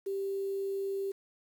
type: tone with quantisation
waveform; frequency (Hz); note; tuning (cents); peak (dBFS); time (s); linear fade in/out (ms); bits
sine; 392; G4; 0; -31; 0.06-1.12; 10; 9
effects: none